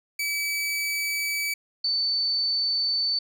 sawtooth / sine tone pair in turn, 2294 / 4522 Hz, D7 / C#8, -41 / +34 cents, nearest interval octave, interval 1175 cents, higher second, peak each -22 / -22 dBFS, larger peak neither, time 0.19-1.54 / 1.84-3.19 s, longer neither, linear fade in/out 5 ms, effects none

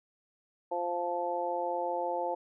harmonic tone, 174.61 Hz, F3, in tune, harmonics 2 / 3 / 4 / 5, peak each -39 / -34 / -36 / -34 dBFS, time 0.71-2.35 s, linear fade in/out 10 ms, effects none

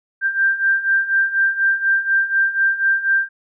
sine beating tone pair, 1577 / 1581.1 Hz, G6 / G6, +10 / +14 cents, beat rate 4.1 Hz, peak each -20 / -16 dBFS, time 0.21-3.29 s, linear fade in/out 50 ms, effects none

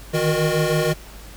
square tone cluster, 153.4 / 159.7 / 363.6 / 472.2 / 612 Hz, D#3 / D#3 / F#4 / A#4 / D#5, -24 / +45 / -30 / +22 / -29 cents, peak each -25 dBFS, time 0.13-0.94 s, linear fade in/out 20 ms, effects added 50 Hz sine -40 dBFS peak until 1.36 s + pink hiss -43 dBFS RMS until 1.36 s

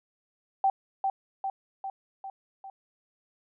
sine tone with echo, 777 Hz, G5, 16 cents flat, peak -20 dBFS, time 0.64-0.7 s, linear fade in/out 2 ms, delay 400 ms, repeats 5, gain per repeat -4 dB, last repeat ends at 2.7 s, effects none

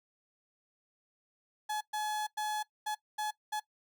35% pulse tone bursts at uneven times, 850 Hz, G#5, 40 cents sharp, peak -31 dBFS, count 6, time 1.69-1.81 / 1.93-2.27 / 2.37-2.63 / 2.86-2.95 / 3.18-3.31 / 3.52-3.6 s, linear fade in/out 10 ms, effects noise-tail reverb RT60 0.1 s tail -19 dB re dry

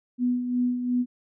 sine tone with tremolo, 246.9 Hz, B3, in tune, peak -20 dBFS, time 0.18-1.06 s, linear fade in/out 50 ms, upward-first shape sine, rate 2.8 Hz, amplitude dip 55%, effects none

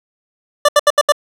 25% pulse tone bursts, 587.3 Hz, D5, in tune, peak -3 dBFS, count 5, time 0.65-1.122 s, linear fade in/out 5 ms, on 36 ms, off 73 ms, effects low-pass 12000 Hz 12 dB/octave

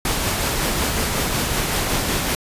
pink noise with tremolo, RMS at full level -20 dBFS, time 0.05-2.35 s, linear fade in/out 2 ms, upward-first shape triangle, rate 5.4 Hz, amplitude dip 30%, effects resampled to 32000 Hz

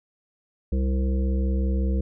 harmonic tone, 65.41 Hz, C2, in tune, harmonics 1 / 3 / 5 / 7 / 8, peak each -21 / -29 / -35 / -37 / -40 dBFS, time 0.72-2.01 s, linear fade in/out 5 ms, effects none

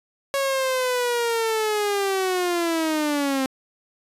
sawtooth linear sweep, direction down, 554.4 to 261.7 Hz, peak -17 dBFS, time 0.34-3.46 s, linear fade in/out 0 ms, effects resampled to 32000 Hz

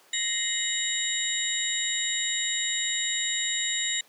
sine tone cluster, 1865 / 2077 / 2952 / 3788 / 7200 Hz, A#6 / C7 / F#7 / A#7 / A8, 0 / -13 / -5 / +27 / +39 cents, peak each -35 / -35 / -35 / -29 / -30 dBFS, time 0.13-4.01 s, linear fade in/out 5 ms, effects pink hiss -57 dBFS RMS until 4.08 s + high-pass 400 Hz 12 dB/octave

